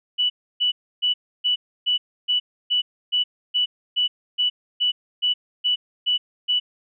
sine tone bursts, 2960 Hz, F#7, in tune, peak -17 dBFS, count 16, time 0.18-6.6 s, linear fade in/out 20 ms, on 120 ms, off 300 ms, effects none

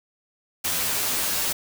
white noise with comb filter, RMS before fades -25 dBFS, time 0.64-1.53 s, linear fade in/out 10 ms, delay 12 ms, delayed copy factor +0.75, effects none

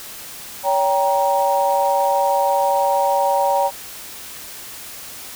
sine chord, G diminished, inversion second, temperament just, 564.5 / 784 / 940.8 Hz, Db5 / G5 / Bb5, +31 / 0 / +16 cents, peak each -19 dBFS, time 0.63-3.71 s, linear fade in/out 50 ms, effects white hiss -35 dBFS RMS until 5.35 s

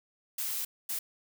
blue noise bursts at uneven times, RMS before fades -34 dBFS, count 2, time 0.38-0.65 / 0.89-0.99 s, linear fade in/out 5 ms, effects none

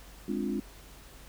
sine chord, D half-diminished seventh, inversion second, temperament equal, 207.7 / 261.6 / 293.7 / 349.2 Hz, Ab3 / C4 / D4 / F4, 0 / 0 / 0 / 0 cents, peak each -33 / -35 / -35 / -36 dBFS, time 0.28-0.6 s, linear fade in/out 5 ms, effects added 48 Hz sine -51 dBFS peak until 1.28 s + pink hiss -53 dBFS RMS until 1.28 s

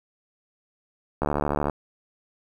click train, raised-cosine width 1 ms, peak -10 dBFS, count 36, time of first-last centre 1.22-1.697 s, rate 73.3 Hz, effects 8-bit

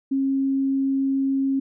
sine tone, 270.7 Hz, C#4, 41 cents flat, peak -19 dBFS, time 0.11-1.6 s, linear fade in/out 10 ms, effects none

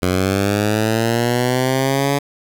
10% pulse linear sweep, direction up, 89.6 to 142.4 Hz, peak -7 dBFS, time 0.02-2.19 s, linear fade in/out 10 ms, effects 7-bit

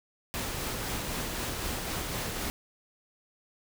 pink noise with tremolo, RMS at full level -33 dBFS, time 0.34-2.5 s, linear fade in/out 0 ms, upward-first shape sine, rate 3.9 Hz, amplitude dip 25%, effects none

